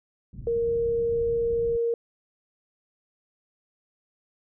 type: low-pass noise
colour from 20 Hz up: pink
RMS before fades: -39 dBFS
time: 0.33-1.77 s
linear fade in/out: 2 ms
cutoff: 200 Hz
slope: 24 dB/octave
type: tone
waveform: sine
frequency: 466.2 Hz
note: A#4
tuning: in tune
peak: -22 dBFS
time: 0.47-1.94 s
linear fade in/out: 2 ms
effects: none